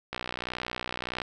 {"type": "click train", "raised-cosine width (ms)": 0.3, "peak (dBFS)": -16, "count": 68, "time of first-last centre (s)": [0.13, 1.218], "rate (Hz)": 61.6, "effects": []}